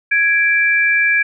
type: tone pair together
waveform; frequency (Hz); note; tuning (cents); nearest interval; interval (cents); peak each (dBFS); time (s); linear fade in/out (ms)
sine; 1661.2 / 2343; G#6 / D7; 0 / -5; tritone; 595; -14; 0.11-1.23; 10
effects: none